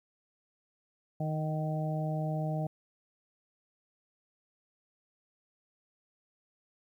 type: harmonic tone with a mistuned harmonic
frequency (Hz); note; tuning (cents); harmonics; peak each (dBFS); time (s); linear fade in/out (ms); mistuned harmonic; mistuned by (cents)
155.56; D#3; 0; 1 / 2 / 3 / 4 / 5; -31 / -42 / -46 / -38 / -41; 1.2-2.67; 5; 5; -18
effects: 11-bit